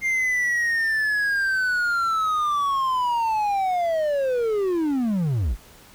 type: linear sweep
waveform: triangle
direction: down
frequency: 2118 to 39.59 Hz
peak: -18 dBFS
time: 0.01-5.57 s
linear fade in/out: 50 ms
effects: pink hiss -49 dBFS RMS until 5.94 s